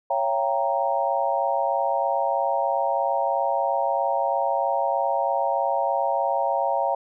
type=chord; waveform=sine; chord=G half-diminished seventh; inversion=second; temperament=equal with one note detuned; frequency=554.4 / 680.9 / 784 / 932.3 Hz; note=Db5 / F5 / G5 / Bb5; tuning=0 / -44 / 0 / 0 cents; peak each=-26 dBFS; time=0.1-6.95 s; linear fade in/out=5 ms; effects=none